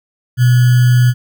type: tone with sample-and-hold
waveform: sine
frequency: 123.47 Hz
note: B2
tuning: in tune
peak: -6 dBFS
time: 0.37-1.14 s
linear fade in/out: 50 ms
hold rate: 1575 Hz
effects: none